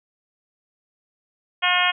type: harmonic tone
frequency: 359 Hz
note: F4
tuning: 48 cents sharp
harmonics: 2 / 3 / 4 / 5 / 6 / 7 / 8 / 9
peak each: -25 / -25 / -25 / -25 / -25 / -25 / -25 / -25 dBFS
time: 1.62-1.92 s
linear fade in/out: 20 ms
effects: none